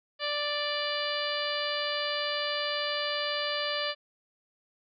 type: harmonic tone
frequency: 587.3 Hz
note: D5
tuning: in tune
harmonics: 1 / 2 / 3 / 4 / 5 / 6 / 7 / 8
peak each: -34 / -37 / -36 / -40 / -36 / -38 / -39 / -38 dBFS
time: 0.19-3.95 s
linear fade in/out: 50 ms
effects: none